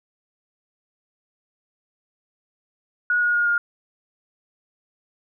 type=tone with pitch steps; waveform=sine; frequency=1454 / 1441.5 / 1429 / 1416.7 Hz; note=F#6 / F#6 / F6 / F6; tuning=-31 / -46 / +39 / +24 cents; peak=-17 dBFS; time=3.1-3.58 s; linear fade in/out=2 ms; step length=120 ms; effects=none